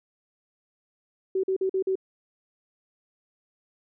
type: tone bursts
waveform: sine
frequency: 380 Hz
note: F#4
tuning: 46 cents sharp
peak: -22 dBFS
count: 5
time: 1.35-1.955 s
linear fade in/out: 5 ms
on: 85 ms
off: 45 ms
effects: none